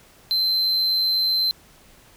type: tone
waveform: triangle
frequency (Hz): 4094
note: C8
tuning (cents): -38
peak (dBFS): -17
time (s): 0.31-1.51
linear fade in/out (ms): 0
effects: pink hiss -52 dBFS RMS until 2.16 s